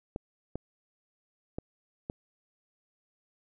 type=clicks; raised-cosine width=2 ms; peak=-21 dBFS; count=4; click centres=0.161 / 0.556 / 1.585 / 2.099 s; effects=none